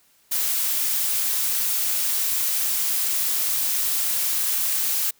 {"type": "noise", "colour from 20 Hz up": "blue", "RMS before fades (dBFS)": -23, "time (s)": [0.31, 5.11], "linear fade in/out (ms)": 10, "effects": ["white hiss -60 dBFS RMS until 5.19 s"]}